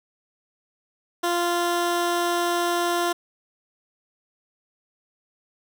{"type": "tone", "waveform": "15% pulse", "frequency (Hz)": 347.2, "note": "F4", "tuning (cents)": -10, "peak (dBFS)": -15, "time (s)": [1.23, 3.13], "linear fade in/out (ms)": 10, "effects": []}